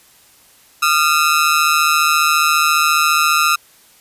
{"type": "ring-modulated tone", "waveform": "sawtooth", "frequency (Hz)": 1300, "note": "E6", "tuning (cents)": -24, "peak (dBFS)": -5, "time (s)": [0.82, 3.56], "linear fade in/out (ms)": 10, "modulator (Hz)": 77.3, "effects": ["white hiss -49 dBFS RMS until 4 s", "resampled to 32000 Hz"]}